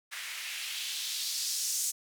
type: noise with band-pass filter sweep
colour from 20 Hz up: blue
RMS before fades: -35 dBFS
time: 0.11-1.92 s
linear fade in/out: 20 ms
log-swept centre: 1800 to 7100 Hz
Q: 1.9
effects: none